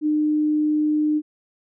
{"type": "tone", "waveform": "sine", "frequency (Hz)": 303.1, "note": "D#4", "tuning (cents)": -45, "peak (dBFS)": -17, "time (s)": [0.01, 1.22], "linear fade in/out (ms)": 50, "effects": []}